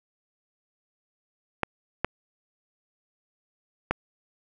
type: clicks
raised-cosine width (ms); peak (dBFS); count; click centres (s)
0.5; -8; 3; 1.633 / 2.046 / 3.91
effects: none